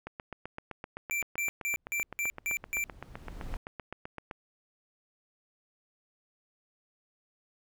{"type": "click train", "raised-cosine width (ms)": 0.5, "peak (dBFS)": -24, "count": 34, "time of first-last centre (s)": [0.07, 4.312], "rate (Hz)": 7.78}
{"type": "tone bursts", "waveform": "square", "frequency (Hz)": 2349, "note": "D7", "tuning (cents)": 0, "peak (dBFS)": -30, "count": 7, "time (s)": [1.11, 2.84], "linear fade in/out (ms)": 0, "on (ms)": 110, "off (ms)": 160}
{"type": "noise with exponential growth", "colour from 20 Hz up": "brown", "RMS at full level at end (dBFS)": -38, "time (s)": [1.77, 3.57], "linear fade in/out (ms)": 1, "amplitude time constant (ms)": 390}
{"effects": []}